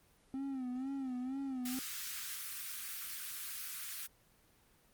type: tone with vibrato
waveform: triangle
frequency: 261.6 Hz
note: C4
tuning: in tune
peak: -35 dBFS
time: 0.34-1.79 s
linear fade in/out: 0 ms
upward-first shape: sine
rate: 2.1 Hz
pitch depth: 93 cents each way
type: high-pass noise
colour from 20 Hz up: white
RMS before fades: -43 dBFS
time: 1.65-4.07 s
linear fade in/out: 10 ms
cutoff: 1200 Hz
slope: 48 dB/octave
effects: pink hiss -68 dBFS RMS until 4.93 s + Opus 24 kbps